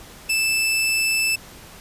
sawtooth tone, 2637 Hz, E7, in tune, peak -15 dBFS, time 0.29-1.36 s, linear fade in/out 10 ms, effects pink hiss -43 dBFS RMS until 1.8 s + resampled to 32000 Hz

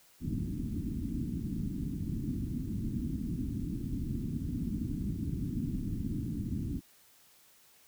white low-pass noise, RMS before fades -35 dBFS, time 0.2-6.81 s, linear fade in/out 50 ms, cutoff 290 Hz, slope 48 dB/octave, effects white hiss -62 dBFS RMS until 7.87 s

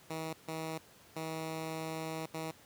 10% pulse tone bursts at uneven times, 160 Hz, D#3, 49 cents sharp, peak -29 dBFS, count 4, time 0.1-0.33 / 0.48-0.78 / 1.16-2.26 / 2.34-2.51 s, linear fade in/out 2 ms, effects pink hiss -59 dBFS RMS until 2.65 s + high-pass 100 Hz 12 dB/octave

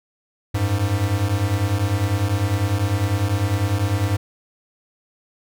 square beating tone pair, 94 / 104 Hz, F#2 / G#2, +28 / +3 cents, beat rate 10 Hz, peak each -23 / -21 dBFS, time 0.54-4.17 s, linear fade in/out 10 ms, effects none

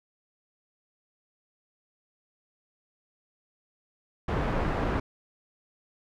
pink low-pass noise, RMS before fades -28 dBFS, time 4.28-5 s, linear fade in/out 5 ms, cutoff 1400 Hz, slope 12 dB/octave, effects none

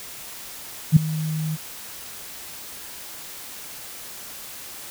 sine tone with ADSR envelope, 156.5 Hz, D#3, 10 cents sharp, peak -5 dBFS, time 0.92-1.57 s, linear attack 44 ms, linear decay 6 ms, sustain -18 dB, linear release 29 ms, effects white hiss -38 dBFS RMS until 4.9 s

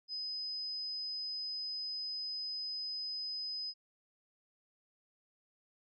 sine tone, 5030 Hz, D#8, 18 cents sharp, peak -37 dBFS, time 0.08-3.74 s, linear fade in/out 50 ms, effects none

